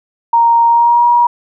sine tone with pitch glide, 932 to 956 Hz, A#5 to A#5, -1 to +43 cents, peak -6 dBFS, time 0.33-1.27 s, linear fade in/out 5 ms, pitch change +44 cents, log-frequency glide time 0.67-1.06 s, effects none

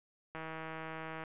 click train, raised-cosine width 0.5 ms, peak -28 dBFS, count 143, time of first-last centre 0.35-1.237 s, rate 160 Hz, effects resampled to 8000 Hz

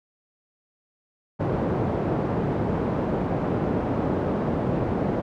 pink band-pass noise, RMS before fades -25 dBFS, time 1.39-5.22 s, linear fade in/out 20 ms, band 110 to 670 Hz, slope 12 dB/octave, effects none

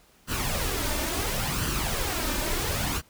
pink noise with flanger, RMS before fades -28 dBFS, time 0.27-3.02 s, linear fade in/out 50 ms, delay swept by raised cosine 0.66 to 3.36 ms, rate 0.72 Hz, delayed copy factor +0.55, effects pink hiss -59 dBFS RMS until 3.09 s

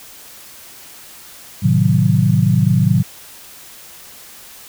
sine chord, A diminished seventh, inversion none, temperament equal, 110 / 130.81 / 155.56 / 185 Hz, A2 / C3 / Eb3 / Gb3, 0 / 0 / 0 / 0 cents, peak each -16 dBFS, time 1.62-3.03 s, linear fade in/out 20 ms, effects white hiss -39 dBFS RMS until 4.68 s

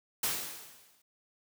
white noise with exponential decay, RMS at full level -29 dBFS, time 0.23-1.02 s, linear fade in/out 5 ms, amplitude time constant 170 ms, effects high-pass 100 Hz 12 dB/octave

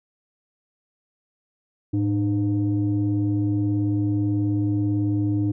sine tone pair together, 107.09 / 302.9 Hz, A2 / D#4, -46 / -46 cents, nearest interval octave + tritone, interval 1800 cents, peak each -21 dBFS, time 1.93-5.52 s, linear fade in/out 10 ms, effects tanh soft clip ceiling -14 dBFS

